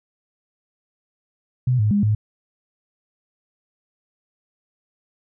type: tone with pitch steps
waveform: sine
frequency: 126 / 106.1 / 204 / 106.6 Hz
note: B2 / G#2 / G#3 / G#2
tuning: +35 / +38 / -31 / +46 cents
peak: -15 dBFS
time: 1.67-2.15 s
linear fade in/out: 5 ms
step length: 120 ms
effects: none